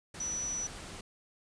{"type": "tone in noise", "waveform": "sine", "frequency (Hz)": 5920, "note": "F#8", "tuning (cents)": 0, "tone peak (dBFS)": -33, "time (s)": [0.2, 0.67], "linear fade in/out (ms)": 5, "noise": "pink", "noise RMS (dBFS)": -45, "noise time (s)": [0.14, 1.01], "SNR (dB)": 9, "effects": ["resampled to 22050 Hz"]}